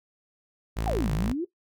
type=tone; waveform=sawtooth; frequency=55 Hz; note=A1; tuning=in tune; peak=-23 dBFS; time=0.76-1.33 s; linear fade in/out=20 ms
type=exponential two-way sweep; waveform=sine; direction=down then up; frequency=859 to 138.8 to 374.7 Hz; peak=-26 dBFS; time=0.86-1.45 s; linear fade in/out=10 ms; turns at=1.12 s
effects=noise-tail reverb RT60 0.1 s tail -17 dB re dry